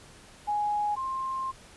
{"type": "tone pair in turn", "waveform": "sine", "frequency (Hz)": [832, 1056.4], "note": ["G#5", "C6"], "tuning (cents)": [3, 16], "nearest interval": "major third", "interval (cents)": 413, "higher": "second", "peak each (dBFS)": [-25, -29], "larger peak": "first", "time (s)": [[0.47, 0.96], [0.96, 1.52]], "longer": "second", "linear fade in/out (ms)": 20, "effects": ["pink hiss -52 dBFS RMS until 1.76 s", "resampled to 24000 Hz"]}